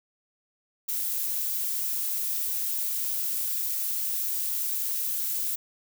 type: noise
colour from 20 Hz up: violet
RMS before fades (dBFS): -29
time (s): 0.88-5.56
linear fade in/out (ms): 10
effects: none